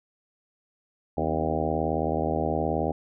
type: harmonic tone with a mistuned harmonic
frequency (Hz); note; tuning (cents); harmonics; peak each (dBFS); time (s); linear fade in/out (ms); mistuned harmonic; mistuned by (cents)
78.9; D#2; +25; 1 / 2 / 3 / 4 / 5 / 6 / 7 / 8 / 9 / 10; -33 / -33 / -33 / -33 / -33 / -33 / -33 / -33 / -33 / -33; 1.17-2.92; 5; 3; +67
effects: none